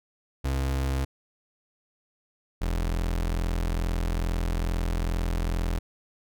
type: tone pair in turn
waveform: 35% pulse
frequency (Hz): 66.8 / 42.33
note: C2 / E1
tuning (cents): +36 / +47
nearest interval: minor sixth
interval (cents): 789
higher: first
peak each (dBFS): -23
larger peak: neither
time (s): 0.44-1.05 / 2.61-5.79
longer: second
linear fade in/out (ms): 10
effects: none